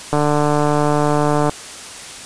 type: click train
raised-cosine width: 1 ms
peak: -3 dBFS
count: 203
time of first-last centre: 0.13-1.495 s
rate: 148 Hz
effects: white hiss -33 dBFS RMS until 2.25 s + resampled to 22050 Hz